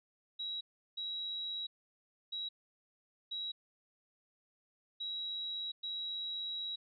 sine tone bursts at uneven times, 3868 Hz, B7, 37 cents flat, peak -37 dBFS, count 6, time 0.39-0.61 / 0.97-1.67 / 2.32-2.49 / 3.31-3.52 / 5-5.72 / 5.83-6.76 s, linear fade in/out 10 ms, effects none

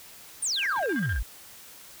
sine exponential sweep, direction down, 9670 to 44.41 Hz, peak -24 dBFS, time 0.42-1.23 s, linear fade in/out 10 ms
sine tone with tremolo, 1600 Hz, G6, 35 cents sharp, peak -26 dBFS, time 0.56-1.2 s, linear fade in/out 50 ms, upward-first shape square, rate 15 Hz, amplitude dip 65%
effects tanh soft clip ceiling -21 dBFS + white hiss -48 dBFS RMS until 2 s

